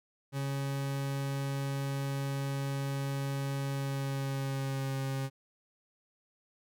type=tone with pitch glide; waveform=40% pulse; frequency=138.1 to 135.02 Hz; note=C#3 to C#3; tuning=-6 to -45 cents; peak=-31 dBFS; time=0.32-5.3 s; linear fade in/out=50 ms; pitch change=-39 cents; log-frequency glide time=3.69-4.93 s; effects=none